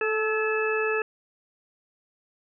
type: harmonic tone with a mistuned harmonic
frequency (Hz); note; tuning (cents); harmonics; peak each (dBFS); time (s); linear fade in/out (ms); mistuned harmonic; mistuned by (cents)
436.1; A4; -15; 1 / 2 / 3 / 4 / 6; -25 / -37 / -32 / -30 / -31; 0.01-1.02; 2; 4; -36
effects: none